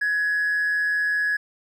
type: tone with amplitude modulation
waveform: triangle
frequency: 1680 Hz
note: G#6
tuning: 19 cents sharp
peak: -15 dBFS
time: 0.01-1.37 s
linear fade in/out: 10 ms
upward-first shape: sine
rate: 165 Hz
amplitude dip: 45%
effects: tanh soft clip ceiling -16 dBFS